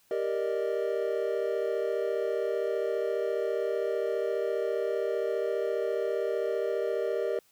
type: chord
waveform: triangle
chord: Eb major seventh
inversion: first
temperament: equal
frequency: 392 / 466.2 / 587.3 / 622.3 Hz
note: G4 / Bb4 / D5 / Eb5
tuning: 0 / 0 / 0 / 0 cents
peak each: -30 / -29 / -34 / -32 dBFS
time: 0.11-7.39 s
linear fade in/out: 2 ms
effects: white hiss -65 dBFS RMS until 7.51 s